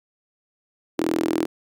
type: tone with high-pass filter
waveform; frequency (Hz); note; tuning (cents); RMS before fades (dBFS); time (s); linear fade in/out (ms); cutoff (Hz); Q
sawtooth; 41.2; E1; 0; -23; 0.98-1.46; 10; 320; 6.5
effects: none